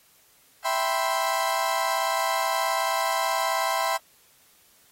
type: chord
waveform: 35% pulse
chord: C major seventh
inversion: first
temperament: equal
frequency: 659.3 / 784 / 987.8 / 1046.5 Hz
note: E5 / G5 / B5 / C6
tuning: 0 / 0 / 0 / 0 cents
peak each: -27 dBFS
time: 0.64-3.98 s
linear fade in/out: 20 ms
effects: white hiss -59 dBFS RMS until 4.91 s + AAC 48 kbps